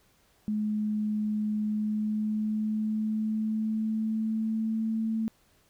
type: tone with pitch glide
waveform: sine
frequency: 212.3 to 222.2 Hz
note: G#3 to A3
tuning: +38 to +17 cents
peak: -26 dBFS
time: 0.48-5.28 s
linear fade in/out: 0 ms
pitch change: +79 cents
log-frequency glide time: 1.66-4.97 s
effects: pink hiss -65 dBFS RMS until 5.69 s